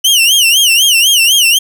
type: tone with vibrato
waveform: sawtooth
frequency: 2950 Hz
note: F#7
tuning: 6 cents flat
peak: -3 dBFS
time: 0.04-1.59 s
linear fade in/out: 10 ms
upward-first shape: sine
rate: 4 Hz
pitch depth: 170 cents each way
effects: none